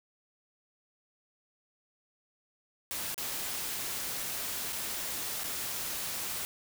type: noise with dropouts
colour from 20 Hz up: white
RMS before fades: -36 dBFS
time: 2.91-6.45 s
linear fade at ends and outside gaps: 0 ms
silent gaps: 3.144-3.179 / 4.724-4.728 / 5.435-5.441 s
effects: none